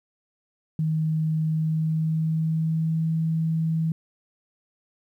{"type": "tone with pitch glide", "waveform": "sine", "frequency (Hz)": [157.6, 161.38], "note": ["D#3", "E3"], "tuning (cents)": [23, -36], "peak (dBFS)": -21, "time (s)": [0.79, 3.92], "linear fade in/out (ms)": 2, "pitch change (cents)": 41, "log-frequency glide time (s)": [1.46, 3.1], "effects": ["10-bit"]}